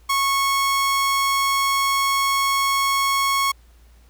sawtooth tone, 1100 Hz, C#6, 14 cents flat, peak -14 dBFS, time 0.09-3.52 s, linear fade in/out 10 ms, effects added 58 Hz sine -48 dBFS peak until 4.09 s + pink hiss -59 dBFS RMS until 4.09 s

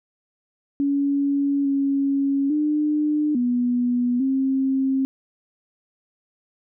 sine tone with pitch steps, 281.3 / 276.9 / 300.4 / 244.6 / 267.1 Hz, C#4 / C#4 / D4 / B3 / C4, +26 / -2 / +39 / -16 / +36 cents, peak -18 dBFS, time 0.8-5.05 s, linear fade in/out 0 ms, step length 850 ms, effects none

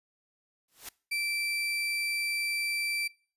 white noise with exponential growth, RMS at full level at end -37 dBFS, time 0.68-0.89 s, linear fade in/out 5 ms, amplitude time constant 44 ms
35% pulse tone, 2338 Hz, D7, 8 cents flat, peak -27 dBFS, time 1.11-3.08 s, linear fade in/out 10 ms
effects noise-tail reverb RT60 0.4 s tail -23 dB re dry + resampled to 32000 Hz

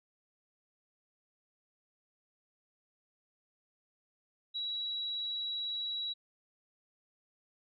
sine tone, 3894 Hz, B7, 25 cents flat, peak -34 dBFS, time 4.54-6.14 s, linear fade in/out 20 ms, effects none

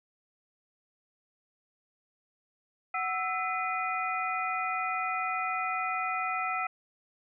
sine tone cluster, 744 / 1317 / 2021 / 2454 Hz, F#5 / E6 / B6 / D#7, +9 / -2 / +39 / -25 cents, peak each -34 / -32 / -37 / -36 dBFS, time 2.94-6.67 s, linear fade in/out 5 ms, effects none

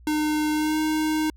square tone with pitch glide, 304.4 to 310.3 Hz, D#4 to D#4, -38 to -5 cents, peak -22 dBFS, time 0.07-1.3 s, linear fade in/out 2 ms, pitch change +33 cents, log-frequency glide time 0.52-0.79 s, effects added 60 Hz sine -46 dBFS peak until 1.36 s

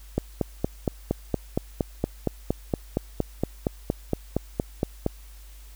click train, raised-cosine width 2 ms, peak -9 dBFS, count 22, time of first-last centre 0.18-5.064 s, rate 4.3 Hz, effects added 50 Hz sine -43 dBFS peak until 5.75 s + white hiss -54 dBFS RMS until 5.75 s

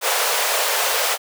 pink high-pass noise, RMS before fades -20 dBFS, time 0.01-1.18 s, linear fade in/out 50 ms, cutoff 460 Hz, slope 48 dB/octave, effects none

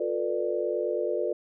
sine chord, B half-diminished seventh, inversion second, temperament just, 355.6 / 444.5 / 493.9 / 592.7 Hz, F4 / A4 / B4 / D5, +31 / +18 / 0 / +16 cents, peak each -31 dBFS, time 0-1.33 s, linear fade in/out 5 ms, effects none

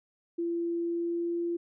sine tone with pitch glide, 339.9 to 342.5 Hz, F4 to F4, -47 to -34 cents, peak -28 dBFS, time 0.38-1.57 s, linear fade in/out 10 ms, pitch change +13 cents, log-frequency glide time 0.81-1.4 s, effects none

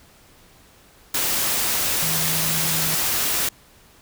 sine tone in noise, 160.4 Hz, E3, 47 cents flat, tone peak -29 dBFS, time 2.02-2.95 s, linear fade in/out 5 ms, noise white, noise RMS -22 dBFS, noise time 1.14-3.49 s, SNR -10 dB, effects pink hiss -52 dBFS RMS until 4.01 s

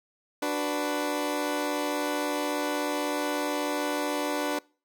20% pulse chord, B minor, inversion first, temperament equal, 293.7 / 370 / 493.9 Hz, D4 / F#4 / B4, 0 / 0 / 0 cents, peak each -24 / -30 / -28 dBFS, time 0.42-4.59 s, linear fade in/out 5 ms, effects noise-tail reverb RT60 0.4 s tail -25 dB re dry

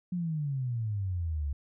sine exponential sweep, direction down, 182.6 to 69 Hz, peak -29 dBFS, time 0.12-1.53 s, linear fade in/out 5 ms, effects none

